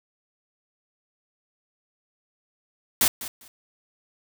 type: noise with echo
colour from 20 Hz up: white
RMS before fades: -19 dBFS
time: 3.01-3.08 s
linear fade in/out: 2 ms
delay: 200 ms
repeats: 2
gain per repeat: -15 dB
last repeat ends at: 3.48 s
effects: none